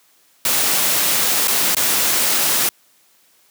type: noise with dropouts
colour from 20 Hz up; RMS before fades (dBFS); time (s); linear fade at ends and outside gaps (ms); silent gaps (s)
white; -17; 0.45-2.69; 2; 1.474-1.48 / 1.749-1.767
effects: white hiss -56 dBFS RMS until 3.5 s + high-pass 150 Hz 12 dB/octave